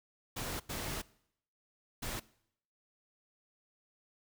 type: noise bursts at uneven times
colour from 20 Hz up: pink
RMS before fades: -39 dBFS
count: 3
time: 0.36-0.6 / 0.69-1.02 / 2.02-2.2 s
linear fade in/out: 10 ms
effects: noise-tail reverb RT60 0.7 s tail -21 dB re dry